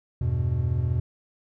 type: chord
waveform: triangle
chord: E minor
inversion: none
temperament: equal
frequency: 82.41 / 98 / 123.47 Hz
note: E2 / G2 / B2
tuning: 0 / 0 / 0 cents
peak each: -25 / -27 / -23 dBFS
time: 0.21-1 s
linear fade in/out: 5 ms
effects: none